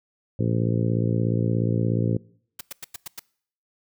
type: harmonic tone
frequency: 56.9 Hz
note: A#1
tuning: 41 cents flat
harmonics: 2 / 3 / 4 / 5 / 6 / 7 / 8 / 9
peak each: -23 / -27 / -29 / -31 / -33 / -34 / -35 / -36 dBFS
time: 0.39-2.17 s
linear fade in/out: 5 ms
type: noise bursts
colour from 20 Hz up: white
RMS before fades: -34 dBFS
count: 6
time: 2.59-3.195 s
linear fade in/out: 5 ms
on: 20 ms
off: 97 ms
effects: noise-tail reverb RT60 0.6 s tail -23 dB re dry